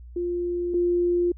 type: tone pair in turn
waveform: sine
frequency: 350.1 / 350.1 Hz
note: F4 / F4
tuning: +4 / +4 cents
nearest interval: unison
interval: 0 cents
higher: neither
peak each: -24 / -19 dBFS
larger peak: second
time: 0.16-0.74 / 0.74-1.32 s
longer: neither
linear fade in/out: 5 ms
effects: added 60 Hz sine -40 dBFS peak until 1.37 s